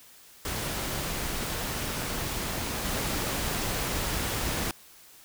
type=noise with level steps; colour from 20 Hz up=pink; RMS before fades=-32 / -30 dBFS; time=0.45-4.71 s; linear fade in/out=2 ms; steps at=2.85 s; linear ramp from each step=5 ms; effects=white hiss -53 dBFS RMS until 5.24 s